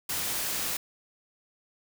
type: noise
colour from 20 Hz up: white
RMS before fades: -31 dBFS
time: 0.09-0.77 s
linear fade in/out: 5 ms
effects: none